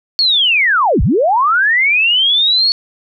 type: linear two-way sweep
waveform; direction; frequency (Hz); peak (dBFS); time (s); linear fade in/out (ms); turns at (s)
sine; down then up; 4435 to 33.82 to 4435; -9; 0.19-2.72; 0; 1.02
effects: none